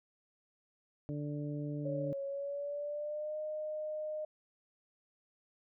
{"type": "harmonic tone", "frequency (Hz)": 146.83, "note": "D3", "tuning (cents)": 0, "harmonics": [1, 2, 3, 4], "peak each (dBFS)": [-38, -40, -48, -48], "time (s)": [1.09, 2.13], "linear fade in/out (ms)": 0}
{"type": "tone with pitch glide", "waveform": "sine", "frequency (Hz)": [553, 613.6], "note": ["C#5", "D#5"], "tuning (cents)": [-4, -24], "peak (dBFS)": -36, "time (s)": [1.85, 4.25], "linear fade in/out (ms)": 5, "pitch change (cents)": 180, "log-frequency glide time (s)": [2.25, 3.38]}
{"effects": []}